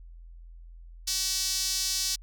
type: tone with high-pass filter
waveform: sawtooth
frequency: 380 Hz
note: F#4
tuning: 46 cents sharp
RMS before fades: -29 dBFS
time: 1.07-2.16 s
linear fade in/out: 10 ms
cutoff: 5000 Hz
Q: 2.4
effects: added 42 Hz sine -44 dBFS peak until 2.22 s